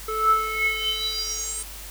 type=tone with band-pass filter sweep; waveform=square; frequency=436.5 Hz; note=A4; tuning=14 cents flat; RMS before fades=-25 dBFS; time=0.08-1.63 s; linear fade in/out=5 ms; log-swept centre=950 to 9000 Hz; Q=9.4; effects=added 50 Hz sine -40 dBFS peak until 1.9 s + white hiss -40 dBFS RMS until 1.9 s